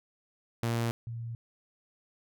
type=tone pair in turn; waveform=sawtooth / sine; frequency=116.54 / 116.08 Hz; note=A#2 / A#2; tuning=0 / -7 cents; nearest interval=unison; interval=7 cents; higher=first; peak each=-24 / -35 dBFS; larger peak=first; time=0.63-0.91 / 1.07-1.35 s; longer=neither; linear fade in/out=0 ms; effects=none